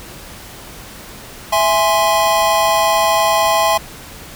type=chord; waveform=square; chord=E augmented; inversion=none; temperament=equal; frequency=659.3 / 830.6 / 1046.5 Hz; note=E5 / G#5 / B#5; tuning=0 / 0 / 0 cents; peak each=-17 dBFS; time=1.52-3.78 s; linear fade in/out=10 ms; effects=pink hiss -35 dBFS RMS until 4.35 s